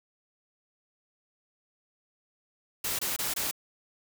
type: noise bursts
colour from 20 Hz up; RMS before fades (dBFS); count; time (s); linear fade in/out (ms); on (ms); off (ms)
white; -31; 4; 2.84-3.512; 5; 150; 24
effects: none